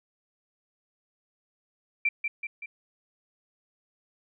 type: tone with echo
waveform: sine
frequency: 2350 Hz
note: D7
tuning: 1 cent sharp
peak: -21 dBFS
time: 2.05-2.09 s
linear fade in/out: 5 ms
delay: 190 ms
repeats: 3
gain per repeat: -5 dB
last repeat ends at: 2.66 s
effects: none